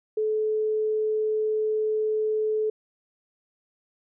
sine tone, 431.8 Hz, A4, 33 cents flat, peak -22 dBFS, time 0.17-2.7 s, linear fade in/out 5 ms, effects none

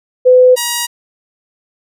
sine / 5% pulse tone pair in turn, 505 / 953.3 Hz, B4 / A#5, +39 / +39 cents, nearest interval major seventh, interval 1100 cents, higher second, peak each -3 dBFS, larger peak neither, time 0.25-0.56 / 0.56-0.87 s, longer neither, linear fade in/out 20 ms, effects none

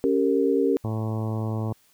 sine chord, G diminished, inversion second, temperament equal with one note detuned, 277.2 / 392 / 461.6 Hz, Db4 / G4 / Bb4, 0 / 0 / -17 cents, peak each -23 dBFS, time 0.04-0.77 s, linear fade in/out 0 ms
harmonic tone, 110 Hz, A2, in tune, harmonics 1 / 2 / 3 / 4 / 5 / 6 / 7 / 8 / 9 / 10, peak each -26 / -32 / -36 / -38 / -40 / -42 / -43 / -44 / -45 / -46 dBFS, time 0.84-1.73 s, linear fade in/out 5 ms
effects white hiss -61 dBFS RMS until 1.93 s

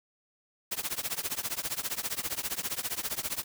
white noise with tremolo, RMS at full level -30 dBFS, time 0.71-3.44 s, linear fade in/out 10 ms, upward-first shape triangle, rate 15 Hz, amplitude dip 100%, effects none

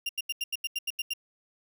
35% pulse tone bursts, 2794 Hz, F7, in tune, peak -27 dBFS, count 10, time 0.06-1.136 s, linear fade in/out 5 ms, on 32 ms, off 84 ms, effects none

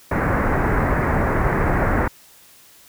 pink low-pass noise, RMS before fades -19 dBFS, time 0.11-2.08 s, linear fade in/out 5 ms, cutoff 2000 Hz, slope 48 dB/octave, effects white hiss -49 dBFS RMS until 2.88 s

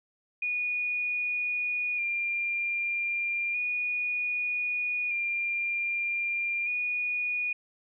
sine tone with vibrato, 2424 Hz, D#7, 46 cents flat, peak -27 dBFS, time 0.42-7.53 s, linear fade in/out 5 ms, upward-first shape square, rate 0.32 Hz, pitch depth 23 cents each way, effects none

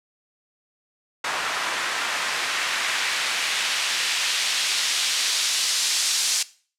white noise with band-pass filter sweep, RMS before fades -24 dBFS, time 1.24-6.43 s, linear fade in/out 5 ms, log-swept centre 1200 to 5500 Hz, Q 0.95, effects noise-tail reverb RT60 0.4 s tail -18 dB re dry + low-pass 10000 Hz 12 dB/octave

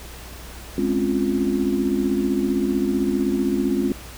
sine chord, Db major seventh, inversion second, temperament equal, 207.7 / 261.6 / 277.2 / 349.2 Hz, Ab3 / C4 / Db4 / F4, 0 / 0 / 0 / 0 cents, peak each -24 dBFS, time 0.78-3.92 s, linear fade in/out 2 ms, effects added 60 Hz sine -39 dBFS peak until 4.17 s + pink hiss -40 dBFS RMS until 4.17 s

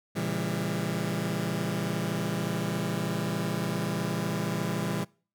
sawtooth chord, A# diminished seventh, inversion none, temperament just, 116.54 / 139.85 / 167.82 / 201.4 Hz, A#2 / C#3 / E3 / G3, 0 / +16 / +31 / +47 cents, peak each -32 / -32 / -28 / -29 dBFS, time 0.15-5.05 s, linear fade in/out 20 ms, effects noise-tail reverb RT60 0.4 s tail -24 dB re dry

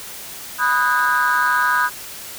sine chord, G# minor seventh, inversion first, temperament equal with one note detuned, 987.8 / 1244.5 / 1480 / 1621.4 Hz, B5 / D#6 / F#6 / G#6, 0 / 0 / 0 / -42 cents, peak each -19 dBFS, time 0.58-1.9 s, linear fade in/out 50 ms, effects tanh soft clip ceiling -9 dBFS + white hiss -34 dBFS RMS until 2.38 s

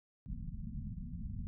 pink low-pass noise, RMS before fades -42 dBFS, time 0.26-1.47 s, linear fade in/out 0 ms, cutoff 240 Hz, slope 96 dB/octave, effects none

